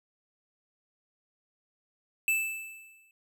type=tone with exponential decay; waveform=square; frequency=2637 Hz; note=E7; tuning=in tune; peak=-23 dBFS; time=2.28-3.11 s; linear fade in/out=1 ms; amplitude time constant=180 ms; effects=none